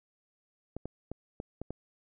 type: clicks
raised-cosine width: 2 ms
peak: -24 dBFS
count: 6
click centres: 0.766 / 0.856 / 1.116 / 1.401 / 1.616 / 1.706 s
effects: none